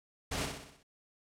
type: noise with echo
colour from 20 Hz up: pink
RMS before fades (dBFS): -35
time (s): 0.31-0.46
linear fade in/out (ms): 10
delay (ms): 62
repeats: 6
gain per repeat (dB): -5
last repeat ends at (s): 0.832
effects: low-pass 9000 Hz 12 dB/octave